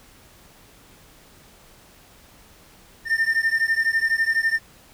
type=beating tone pair; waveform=triangle; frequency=1800 / 1812 Hz; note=A6 / A#6; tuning=+39 / -50 cents; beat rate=12 Hz; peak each=-20 dBFS; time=3.05-4.6 s; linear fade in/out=50 ms; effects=pink hiss -51 dBFS RMS until 4.93 s